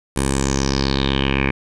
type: tone with low-pass filter sweep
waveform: 10% pulse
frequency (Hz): 67.8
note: C#2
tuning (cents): -38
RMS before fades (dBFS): -19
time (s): 0.16-1.51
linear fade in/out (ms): 5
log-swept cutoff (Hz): 10000 to 2200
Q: 5.3
effects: none